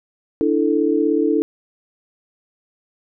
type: chord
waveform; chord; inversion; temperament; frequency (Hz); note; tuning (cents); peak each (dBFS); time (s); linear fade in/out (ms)
sine; D suspended second; none; just; 293.7 / 330.4 / 440.5; D4 / E4 / A4; 0 / +4 / +2; -19; 0.41-1.42; 0
effects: none